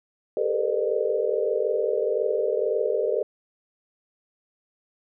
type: tone cluster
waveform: sine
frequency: 400.7 / 442.9 / 464.6 / 510 / 604 Hz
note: G4 / A4 / A#4 / C5 / D5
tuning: +38 / +11 / -6 / -44 / +48 cents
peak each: -28 dBFS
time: 0.37-3.23 s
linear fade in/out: 2 ms
effects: none